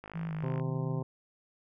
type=click train; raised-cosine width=0.5 ms; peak=-29 dBFS; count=30; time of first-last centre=0.04-0.598 s; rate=52 Hz
type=tone with pitch glide; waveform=sine; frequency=164.81 to 157.46 Hz; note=E3 to D#3; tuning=0 to +21 cents; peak=-33 dBFS; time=0.14-1.02 s; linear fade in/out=20 ms; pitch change=-79 cents; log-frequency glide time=0.28-0.33 s
type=harmonic tone; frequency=130 Hz; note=C3; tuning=11 cents flat; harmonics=1 / 2 / 3 / 4 / 5 / 6 / 7 / 8; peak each=-34 / -41 / -41 / -44 / -50 / -51 / -49 / -50 dBFS; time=0.43-1.03 s; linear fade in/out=5 ms
effects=none